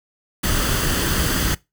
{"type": "noise with comb filter", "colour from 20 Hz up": "pink", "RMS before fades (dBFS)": -20, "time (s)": [0.43, 1.55], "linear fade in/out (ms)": 10, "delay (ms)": 0.64, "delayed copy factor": 0.5, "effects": ["noise-tail reverb RT60 0.2 s tail -21 dB re dry"]}